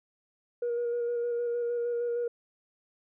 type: tone with vibrato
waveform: sine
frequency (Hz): 476.3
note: A#4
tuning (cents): +37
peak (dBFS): -26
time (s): 0.62-2.28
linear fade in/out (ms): 5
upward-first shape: square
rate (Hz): 6.5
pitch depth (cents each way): 14
effects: tanh soft clip ceiling -25 dBFS

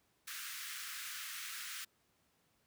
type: high-pass noise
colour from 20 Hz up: pink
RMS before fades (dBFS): -45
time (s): 0.27-1.85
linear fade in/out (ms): 10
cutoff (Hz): 1300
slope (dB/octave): 48
effects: pink hiss -75 dBFS RMS until 2.66 s + high-pass 80 Hz 12 dB/octave

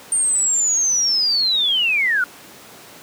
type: linear sweep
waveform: sine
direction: down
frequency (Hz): 8870 to 1396.9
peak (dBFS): -15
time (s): 0.12-2.24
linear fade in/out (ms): 2
effects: pink hiss -41 dBFS RMS until 3.02 s + high-pass 200 Hz 12 dB/octave

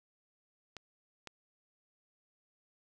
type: clicks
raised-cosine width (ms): 0.2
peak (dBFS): -27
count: 2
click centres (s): 0.767 / 1.273
effects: none

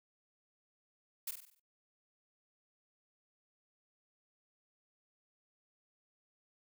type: noise with echo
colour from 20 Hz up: blue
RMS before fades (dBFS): -39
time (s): 1.27-1.31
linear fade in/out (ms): 5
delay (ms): 48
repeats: 6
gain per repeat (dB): -6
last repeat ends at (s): 1.598
effects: noise-tail reverb RT60 0.2 s tail -22 dB re dry

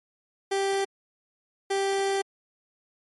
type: tone pair in turn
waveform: 30% pulse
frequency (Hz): 392 / 392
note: G4 / G4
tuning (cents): 0 / 0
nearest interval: unison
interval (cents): 0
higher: neither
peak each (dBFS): -21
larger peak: neither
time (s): 0.51-0.85 / 1.7-2.22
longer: second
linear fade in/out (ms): 10
effects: MP3 48 kbps

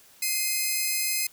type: tone pair together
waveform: 5% pulse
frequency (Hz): 2093 / 2525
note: C7 / D#7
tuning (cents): 0 / +25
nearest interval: minor third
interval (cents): 325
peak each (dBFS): -18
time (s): 0.22-1.27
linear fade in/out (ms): 5
effects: white hiss -55 dBFS RMS until 1.32 s

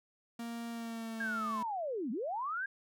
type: tone with pitch glide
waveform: 45% pulse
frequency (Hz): 233.1 to 220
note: A#3 to A3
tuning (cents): 0 to 0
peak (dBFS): -39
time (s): 0.39-1.63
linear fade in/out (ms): 5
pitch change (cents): -100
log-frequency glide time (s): 0.7-1.39
type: linear two-way sweep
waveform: sine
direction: down then up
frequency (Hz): 1642 to 201.2 to 1642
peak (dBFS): -34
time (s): 1.2-2.66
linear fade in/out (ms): 5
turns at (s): 2.11
effects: none

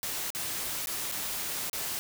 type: noise with dropouts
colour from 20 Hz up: white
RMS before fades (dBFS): -34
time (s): 0.03-1.99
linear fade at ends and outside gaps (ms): 0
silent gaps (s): 0.304-0.349 / 0.859-0.871 / 1.115-1.121 / 1.697-1.731
effects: none

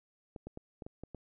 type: clicks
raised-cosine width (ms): 2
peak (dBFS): -30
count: 7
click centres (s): 0.362 / 0.47 / 0.574 / 0.822 / 0.865 / 1.036 / 1.147
effects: none

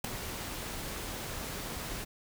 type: noise with ADSR envelope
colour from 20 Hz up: pink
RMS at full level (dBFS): -29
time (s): 0.04-2.05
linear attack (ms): 6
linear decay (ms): 4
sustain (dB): -10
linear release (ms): 18
effects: none

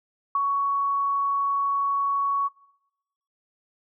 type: tone with ADSR envelope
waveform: sine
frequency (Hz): 1117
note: C#6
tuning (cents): +13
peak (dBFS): -19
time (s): 0.35-2.49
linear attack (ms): 3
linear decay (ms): 28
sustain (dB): -2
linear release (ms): 26
effects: noise-tail reverb RT60 0.9 s tail -21 dB re dry

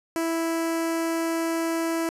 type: tone with notch filter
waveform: sawtooth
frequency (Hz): 329.6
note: E4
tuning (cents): 0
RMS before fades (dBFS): -26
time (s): 0.16-2.09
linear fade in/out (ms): 0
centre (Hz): 3600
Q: 1.6
effects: resampled to 32000 Hz

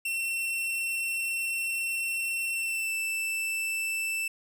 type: tone with pitch glide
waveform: 45% pulse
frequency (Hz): 2706 to 2655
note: E7 to E7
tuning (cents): +45 to +12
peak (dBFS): -28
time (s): 0.05-4.28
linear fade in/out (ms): 5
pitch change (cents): -33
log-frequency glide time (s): 2.54-2.94
effects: none

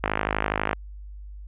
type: click train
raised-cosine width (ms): 0.5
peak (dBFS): -7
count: 37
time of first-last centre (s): 0.04-0.731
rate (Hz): 52.1
effects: added 50 Hz sine -37 dBFS peak until 1.47 s + resampled to 8000 Hz

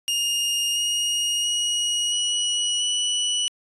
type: tone with pitch steps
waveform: sawtooth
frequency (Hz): 2839 / 2867 / 2895 / 2924 / 2953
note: F7 / F7 / F#7 / F#7 / F#7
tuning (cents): +28 / +45 / -38 / -21 / -4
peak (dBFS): -18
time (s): 0.08-3.48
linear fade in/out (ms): 0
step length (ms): 680
effects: resampled to 24000 Hz

